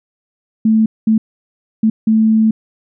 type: tone bursts at uneven times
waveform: sine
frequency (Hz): 220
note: A3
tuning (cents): 0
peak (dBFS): -8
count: 4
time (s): 0.65-0.86 / 1.07-1.18 / 1.83-1.9 / 2.07-2.51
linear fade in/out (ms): 5
effects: none